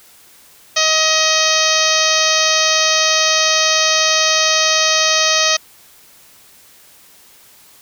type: harmonic tone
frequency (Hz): 631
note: D#5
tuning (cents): +24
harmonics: 1 / 2 / 3 / 4 / 5 / 6 / 7 / 8 / 9 / 10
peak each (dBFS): -21 / -21 / -21 / -21 / -21 / -21 / -21 / -21 / -21 / -21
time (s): 0.76-5.57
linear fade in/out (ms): 10
effects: white hiss -46 dBFS RMS until 7.81 s